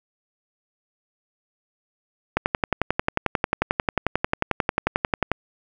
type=click train; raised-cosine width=0.5 ms; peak=-4 dBFS; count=34; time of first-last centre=2.37-5.316 s; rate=11.2 Hz; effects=none